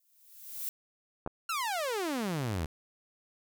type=noise with exponential growth; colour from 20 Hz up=violet; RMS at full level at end=-34 dBFS; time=0-0.69 s; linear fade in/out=1 ms; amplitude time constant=150 ms
type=clicks; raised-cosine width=1 ms; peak=-22 dBFS; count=2; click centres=1.263 / 1.275 s
type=exponential sweep; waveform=sawtooth; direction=down; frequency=1408 to 73.42 Hz; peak=-27 dBFS; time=1.49-2.66 s; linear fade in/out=5 ms
effects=none